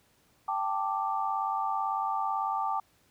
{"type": "chord", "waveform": "sine", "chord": "G suspended second", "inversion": "none", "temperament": "just", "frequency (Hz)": [784, 882, 1176], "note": ["G5", "A5", "D6"], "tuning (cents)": [0, 4, 2], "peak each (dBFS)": -32, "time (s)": [0.48, 2.8], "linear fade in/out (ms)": 5, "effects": ["pink hiss -66 dBFS RMS until 3.1 s", "high-pass 60 Hz 12 dB/octave"]}